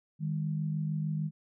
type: tone pair together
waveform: sine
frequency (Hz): 155.56 / 202.2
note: D#3 / G#3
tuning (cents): 0 / -46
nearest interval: perfect fourth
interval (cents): 454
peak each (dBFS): -30 / -37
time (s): 0.19-1.31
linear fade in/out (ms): 50
effects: none